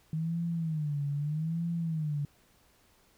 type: tone with vibrato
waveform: sine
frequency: 155.56 Hz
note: D#3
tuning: in tune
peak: -29 dBFS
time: 0.13-2.25 s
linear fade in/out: 2 ms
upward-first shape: sine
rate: 0.8 Hz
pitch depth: 150 cents each way
effects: pink hiss -65 dBFS RMS until 3.17 s